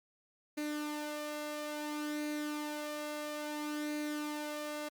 sawtooth tone with flanger, 298.9 Hz, D4, 31 cents sharp, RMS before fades -39 dBFS, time 0.57-4.89 s, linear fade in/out 10 ms, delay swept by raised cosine 0.46 to 1.86 ms, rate 0.59 Hz, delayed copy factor +0.5, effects Opus 48 kbps

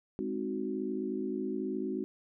sine chord, Ab dominant seventh, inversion none, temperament equal, 207.7 / 261.6 / 311.1 / 370 Hz, Ab3 / C4 / Eb4 / Gb4, 0 / 0 / 0 / 0 cents, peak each -38 / -37 / -39 / -36 dBFS, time 0.19-2.04 s, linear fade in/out 0 ms, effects none

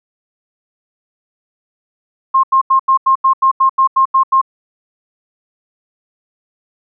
sine tone bursts, 1065 Hz, C6, 30 cents sharp, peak -7 dBFS, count 12, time 2.34-4.415 s, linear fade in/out 10 ms, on 95 ms, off 85 ms, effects none

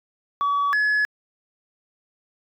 sine tone pair in turn, 1138 / 1699.7 Hz, C#6 / G#6, +45 / +40 cents, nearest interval perfect fifth, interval 695 cents, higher second, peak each -17 / -15 dBFS, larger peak second, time 0.41-0.73 / 0.73-1.05 s, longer neither, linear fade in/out 0 ms, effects tanh soft clip ceiling -17 dBFS

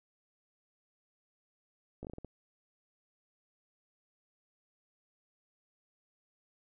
slowing click train, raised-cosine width 2 ms, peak -30 dBFS, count 7, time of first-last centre 2.03-2.247 s, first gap 17 ms, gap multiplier 1.3, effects none

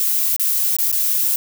violet noise with dropouts, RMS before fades -18 dBFS, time 0-1.36 s, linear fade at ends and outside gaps 1 ms, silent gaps 0.364-0.397 / 0.766-0.786 / 0.916-0.926 s, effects none

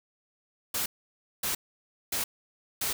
white noise bursts, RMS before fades -30 dBFS, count 4, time 0.74-2.93 s, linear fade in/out 5 ms, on 120 ms, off 570 ms, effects none

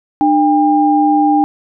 sine tone pair together, 300.4 / 802 Hz, D4 / G5, +39 / +39 cents, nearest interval octave + perfect fourth, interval 1700 cents, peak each -11 dBFS, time 0.21-1.44 s, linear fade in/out 0 ms, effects none

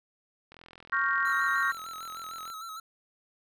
click train, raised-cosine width 0.3 ms, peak -33 dBFS, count 85, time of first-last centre 0.52-2.501 s, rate 42.4 Hz
sine chord, G half-diminished seventh, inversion second, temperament equal, 1108.7 / 1396.9 / 1568 / 1864.7 Hz, Db6 / F6 / G6 / Bb6, 0 / 0 / 0 / 0 cents, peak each -30 dBFS, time 0.92-1.72 s, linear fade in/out 10 ms
square tone with vibrato, 1312 Hz, E6, 9 cents flat, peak -39 dBFS, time 1.25-2.8 s, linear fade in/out 5 ms, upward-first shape square, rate 6.6 Hz, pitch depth 46 cents each way
effects none

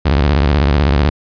sawtooth tone with vibrato, 71.1 Hz, C#2, 45 cents sharp, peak -6 dBFS, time 0.05-1.1 s, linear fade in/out 10 ms, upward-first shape square, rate 16 Hz, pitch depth 190 cents each way, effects resampled to 11025 Hz

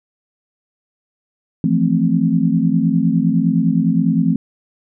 sine chord, F major seventh, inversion third, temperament equal, 164.81 / 174.61 / 220 / 261.6 Hz, E3 / F3 / A3 / C4, 0 / 0 / 0 / 0 cents, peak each -18 dBFS, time 1.64-4.36 s, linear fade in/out 2 ms, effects none

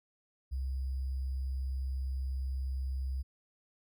sine tone with sample-and-hold, 65.8 Hz, C2, 10 cents sharp, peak -32 dBFS, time 0.51-3.23 s, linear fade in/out 20 ms, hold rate 4900 Hz, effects none

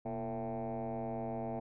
sine tone with frequency modulation, 452.5 Hz, A4, 48 cents sharp, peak -34 dBFS, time 0.05-1.6 s, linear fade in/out 10 ms, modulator 108 Hz, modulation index 3.2, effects tanh soft clip ceiling -33 dBFS

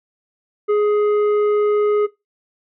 sine tone with tanh clipping, 417.4 Hz, G#4, 9 cents sharp, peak -15 dBFS, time 0.68-2.07 s, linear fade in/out 20 ms, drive 10 dB, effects noise-tail reverb RT60 0.2 s tail -19 dB re dry + low-pass 2000 Hz 12 dB/octave

